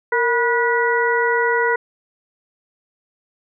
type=harmonic tone with a mistuned harmonic; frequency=486.4 Hz; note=B4; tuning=26 cents flat; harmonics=1 / 2 / 3 / 4; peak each=-19 / -21 / -21 / -22 dBFS; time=0.12-1.76 s; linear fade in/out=5 ms; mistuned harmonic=1; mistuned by=-79 cents; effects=none